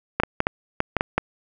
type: clicks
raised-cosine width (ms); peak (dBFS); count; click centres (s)
0.5; -4; 8; 0.2 / 0.235 / 0.404 / 0.469 / 0.804 / 0.967 / 1.009 / 1.18
effects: none